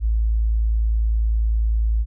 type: tone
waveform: sine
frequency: 55 Hz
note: A1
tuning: in tune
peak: -16 dBFS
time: 0-2.06 s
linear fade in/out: 50 ms
effects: none